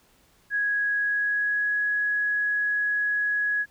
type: tone with pitch glide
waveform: sine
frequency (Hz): 1661.2 to 1674.7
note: G#6 to G#6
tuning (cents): 0 to +14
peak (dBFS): -22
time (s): 0.5-3.66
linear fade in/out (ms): 50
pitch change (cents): +14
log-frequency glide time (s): 0.95-1.76
effects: pink hiss -61 dBFS RMS until 3.7 s